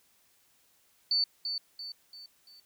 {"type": "tone with echo", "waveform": "sine", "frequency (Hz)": 4500, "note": "C#8", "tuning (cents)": 25, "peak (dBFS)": -24, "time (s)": [1.11, 1.24], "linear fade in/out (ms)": 2, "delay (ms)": 340, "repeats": 4, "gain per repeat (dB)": -7, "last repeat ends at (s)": 2.6, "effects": ["white hiss -67 dBFS RMS until 2.65 s"]}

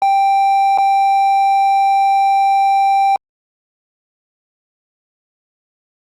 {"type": "tone with dropouts", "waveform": "triangle", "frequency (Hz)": 786, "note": "G5", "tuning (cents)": 4, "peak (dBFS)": -8, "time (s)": [0.02, 3.16], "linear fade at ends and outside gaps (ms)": 1, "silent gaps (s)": [0.776, 0.784], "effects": ["Opus 48 kbps"]}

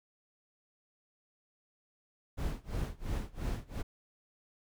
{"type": "noise with tremolo", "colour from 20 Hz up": "brown", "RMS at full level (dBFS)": -33, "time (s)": [2.37, 3.83], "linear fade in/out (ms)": 20, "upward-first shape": "sine", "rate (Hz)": 2.9, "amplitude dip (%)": 95, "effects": []}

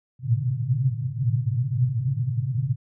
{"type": "band-pass noise", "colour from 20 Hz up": "pink", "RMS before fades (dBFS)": -24, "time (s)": [0.19, 2.76], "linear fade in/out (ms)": 50, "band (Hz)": [110, 140], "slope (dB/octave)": 96, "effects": []}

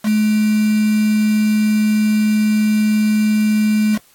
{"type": "tone with quantisation", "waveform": "sine", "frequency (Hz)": 213.6, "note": "G#3", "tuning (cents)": 49, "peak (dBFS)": -12, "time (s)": [0.03, 3.99], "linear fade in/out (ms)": 50, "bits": 4, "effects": ["white hiss -52 dBFS RMS until 4.14 s", "AAC 64 kbps"]}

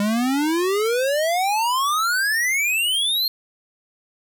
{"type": "exponential sweep", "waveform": "square", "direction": "up", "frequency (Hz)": [200.1, 4270], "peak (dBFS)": -19, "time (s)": [0, 3.28], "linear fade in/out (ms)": 2, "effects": []}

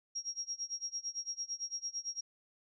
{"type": "tone with tremolo", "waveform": "sine", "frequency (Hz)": 5610, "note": "F8", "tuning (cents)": 7, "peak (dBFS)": -34, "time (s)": [0.15, 2.21], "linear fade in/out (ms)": 10, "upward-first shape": "sine", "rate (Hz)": 8.9, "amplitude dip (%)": 95, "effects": []}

